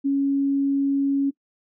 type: tone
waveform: sine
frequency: 277.2 Hz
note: C#4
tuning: in tune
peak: -18 dBFS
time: 0.04-1.31 s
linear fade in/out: 20 ms
effects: noise-tail reverb RT60 0.1 s tail -20 dB re dry